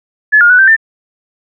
sine tone with pitch steps, 1714 / 1421 / 1482 / 1561 / 1789 Hz, A6 / F6 / F#6 / G6 / A6, -46 / +30 / +2 / -8 / +28 cents, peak -3 dBFS, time 0.32-0.765 s, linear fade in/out 20 ms, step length 89 ms, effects none

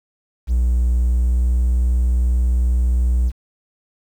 triangle tone with pitch glide, 60.6 to 61.27 Hz, B1 to B1, -32 to -13 cents, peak -11 dBFS, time 0.47-3.32 s, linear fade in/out 50 ms, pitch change +19 cents, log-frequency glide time 1.05-1.44 s, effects tanh soft clip ceiling -7 dBFS + 8-bit

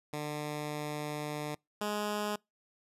10% pulse tone pair in turn, 149.4 / 208.7 Hz, D3 / G#3, +30 / +9 cents, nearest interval tritone, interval 579 cents, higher second, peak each -27 / -24 dBFS, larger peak second, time 0.13-1.55 / 1.81-2.36 s, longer first, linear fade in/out 5 ms, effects noise-tail reverb RT60 0.2 s tail -26 dB re dry + resampled to 32000 Hz

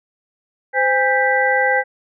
sine tone cluster, 516 / 814 / 1573 / 1970 Hz, C5 / G#5 / G6 / B6, -24 / -35 / +6 / -5 cents, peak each -19 dBFS, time 0.73-1.84 s, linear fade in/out 50 ms, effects none

